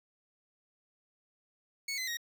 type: tone with pitch steps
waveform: 20% pulse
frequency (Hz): 2211 / 2039 / 1880.8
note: C#7 / C7 / A#6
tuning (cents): -5 / -45 / +15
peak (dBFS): -29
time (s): 1.88-2.171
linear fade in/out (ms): 5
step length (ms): 97
effects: none